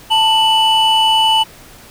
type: tone pair together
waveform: triangle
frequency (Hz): 885 / 2966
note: A5 / F#7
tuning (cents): +10 / +4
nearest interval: octave + major sixth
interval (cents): 2094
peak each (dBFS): -10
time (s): 0.1-1.44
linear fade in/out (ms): 20
effects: tanh soft clip ceiling -1 dBFS + pink hiss -40 dBFS RMS until 1.9 s